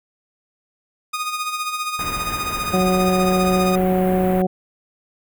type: tone with tremolo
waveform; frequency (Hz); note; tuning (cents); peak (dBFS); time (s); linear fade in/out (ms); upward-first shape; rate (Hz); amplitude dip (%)
sawtooth; 1237; D#6; -10; -17; 1.13-3.76; 10; sine; 15; 55
type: band-stop noise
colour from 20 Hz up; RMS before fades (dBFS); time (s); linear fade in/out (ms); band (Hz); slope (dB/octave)
pink; -30; 1.99-4.42; 2; 2400 to 12000; 24
type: harmonic tone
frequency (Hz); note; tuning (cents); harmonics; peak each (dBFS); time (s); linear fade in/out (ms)
185; F#3; 0; 1 / 2 / 3 / 4; -18 / -21 / -23 / -24; 2.73-4.47; 10
effects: none